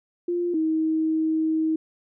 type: tone pair in turn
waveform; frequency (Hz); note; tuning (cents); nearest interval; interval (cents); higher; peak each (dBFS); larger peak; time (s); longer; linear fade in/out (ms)
sine; 349.2 / 317.3; F4 / D#4; 0 / +34; major second; 166; first; -22 / -20; second; 0.28-0.54 / 0.54-1.76; second; 5
effects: none